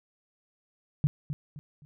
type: tone with echo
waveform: sine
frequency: 146.83 Hz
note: D3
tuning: in tune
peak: -19 dBFS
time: 1.04-1.07 s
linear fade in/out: 0 ms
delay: 260 ms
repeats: 3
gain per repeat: -10 dB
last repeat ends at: 1.85 s
effects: none